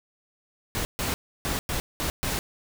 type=noise bursts at uneven times; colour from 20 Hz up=pink; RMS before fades=-28 dBFS; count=6; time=0.75-0.85 / 0.99-1.14 / 1.45-1.59 / 1.69-1.8 / 2-2.1 / 2.23-2.39 s; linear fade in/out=0 ms; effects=none